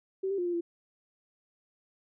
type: tone with pitch steps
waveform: sine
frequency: 382.9 / 394.4 / 353.9 / 349.3 / 341.3 Hz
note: G4 / G4 / F4 / F4 / F4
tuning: -41 / +11 / +23 / 0 / -40 cents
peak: -28 dBFS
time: 0.23-0.61 s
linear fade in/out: 10 ms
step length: 76 ms
effects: none